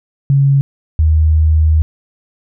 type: tone pair in turn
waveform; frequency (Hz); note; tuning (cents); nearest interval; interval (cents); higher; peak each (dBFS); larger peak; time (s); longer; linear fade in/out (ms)
sine; 138.59 / 78.35; C#3 / D#2; 0 / +13; minor seventh; 987; first; -7; neither; 0.3-0.61 / 0.99-1.82; second; 0
effects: none